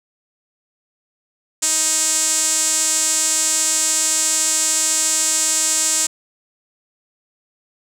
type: tone with band-pass filter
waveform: sawtooth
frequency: 313.8 Hz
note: D#4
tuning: 15 cents sharp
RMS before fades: -18 dBFS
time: 1.62-6.07 s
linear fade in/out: 10 ms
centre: 7600 Hz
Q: 4.6
effects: none